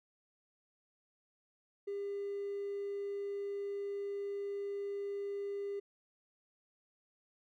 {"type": "tone with hard clipping", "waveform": "triangle", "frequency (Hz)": 401.7, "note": "G4", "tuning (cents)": 42, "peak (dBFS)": -37, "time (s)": [1.87, 5.8], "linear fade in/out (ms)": 10, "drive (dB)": 4, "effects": []}